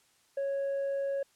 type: tone with tanh clipping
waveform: sine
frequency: 553 Hz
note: C#5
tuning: 4 cents flat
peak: -30 dBFS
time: 0.37-1.23 s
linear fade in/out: 5 ms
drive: 2 dB
effects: white hiss -67 dBFS RMS until 1.35 s + low-pass 10000 Hz 12 dB/octave